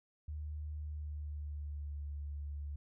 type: tone with pitch glide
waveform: sine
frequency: 75.5 to 72.55 Hz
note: D2 to D2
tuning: +48 to -21 cents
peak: -39 dBFS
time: 0.28-2.76 s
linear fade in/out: 5 ms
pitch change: -69 cents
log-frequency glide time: 0.76-2.03 s
effects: none